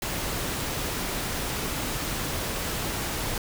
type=noise; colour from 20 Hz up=pink; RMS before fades=-30 dBFS; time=0.02-3.38 s; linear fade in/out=2 ms; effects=none